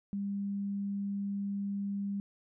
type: tone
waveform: sine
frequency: 200 Hz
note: G3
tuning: 35 cents sharp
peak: -32 dBFS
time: 0.13-2.2 s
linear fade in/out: 0 ms
effects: none